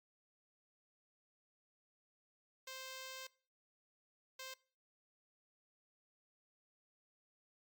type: tone bursts at uneven times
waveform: 5% pulse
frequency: 523.3 Hz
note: C5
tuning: in tune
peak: -35 dBFS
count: 2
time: 2.67-3.27 / 4.39-4.54 s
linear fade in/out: 5 ms
effects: noise-tail reverb RT60 0.4 s tail -21 dB re dry + MP3 96 kbps